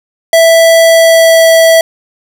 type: tone with pitch glide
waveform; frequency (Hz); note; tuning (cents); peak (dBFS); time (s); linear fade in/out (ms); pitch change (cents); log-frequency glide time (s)
square; 659.3 to 655.1; E5 to E5; 0 to -11; -3; 0.33-1.81; 2; -11; 0.83-1.47
effects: none